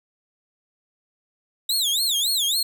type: tone with vibrato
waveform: sawtooth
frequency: 3729 Hz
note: A#7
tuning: in tune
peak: -17 dBFS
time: 1.69-2.63 s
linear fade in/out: 5 ms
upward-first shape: sine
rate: 3.6 Hz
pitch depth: 260 cents each way
effects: none